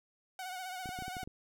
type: tone with vibrato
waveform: sawtooth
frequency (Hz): 740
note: F#5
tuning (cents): 0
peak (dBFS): -36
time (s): 0.39-1.24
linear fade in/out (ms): 2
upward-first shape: sine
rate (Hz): 15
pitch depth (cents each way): 47
type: clicks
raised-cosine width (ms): 3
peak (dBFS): -32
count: 8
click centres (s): 0.858 / 0.891 / 0.989 / 1.023 / 1.081 / 1.168 / 1.232 / 1.275
effects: none